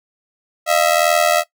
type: ring-modulated tone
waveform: sawtooth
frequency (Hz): 652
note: E5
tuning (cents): -19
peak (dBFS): -6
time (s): 0.66-1.44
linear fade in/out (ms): 50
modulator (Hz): 41.1
effects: noise-tail reverb RT60 0.1 s tail -17 dB re dry